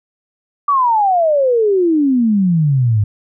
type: exponential sweep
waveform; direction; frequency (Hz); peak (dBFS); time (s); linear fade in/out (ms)
sine; down; 1174.7 to 100.4; -10; 0.68-3.04; 5
effects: none